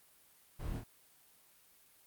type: noise with echo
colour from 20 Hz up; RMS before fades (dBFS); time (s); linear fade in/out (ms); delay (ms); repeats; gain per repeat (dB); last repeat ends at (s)
brown; -42; 0.59-0.79; 10; 26; 2; -2; 0.842
effects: white hiss -65 dBFS RMS until 2.06 s + Opus 32 kbps